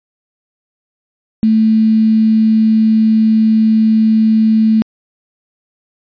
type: tone with quantisation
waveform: sine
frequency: 220 Hz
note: A3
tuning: in tune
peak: -7 dBFS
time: 1.43-4.82 s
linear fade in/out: 0 ms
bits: 5
effects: resampled to 11025 Hz